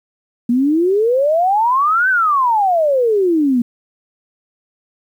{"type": "exponential two-way sweep", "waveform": "sine", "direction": "up then down", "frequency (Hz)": [232.3, 1568, 232.3], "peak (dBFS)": -11, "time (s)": [0.49, 3.62], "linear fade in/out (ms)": 5, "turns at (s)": 2.09, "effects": ["8-bit"]}